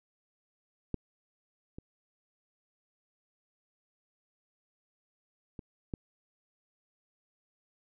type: clicks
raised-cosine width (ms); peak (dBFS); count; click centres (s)
3; -19 / -30 / -29 / -22; 4; 0.943 / 1.785 / 5.592 / 5.938
effects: none